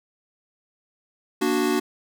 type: chord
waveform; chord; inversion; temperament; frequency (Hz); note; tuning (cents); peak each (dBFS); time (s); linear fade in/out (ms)
square; Bb augmented; none; equal with one note detuned; 236.6 / 293.7 / 370; Bb3 / D4 / F#4; +26 / 0 / 0; -27 / -25 / -24; 1.41-1.8; 10
effects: none